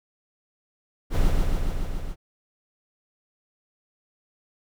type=noise with echo; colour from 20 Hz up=brown; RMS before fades=-20 dBFS; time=1.1-1.32 s; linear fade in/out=50 ms; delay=140 ms; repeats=6; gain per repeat=-2 dB; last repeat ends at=2.16 s; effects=none